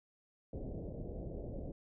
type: low-pass noise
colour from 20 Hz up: pink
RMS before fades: -43 dBFS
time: 0.53-1.72 s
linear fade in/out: 2 ms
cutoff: 630 Hz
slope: 48 dB/octave
effects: none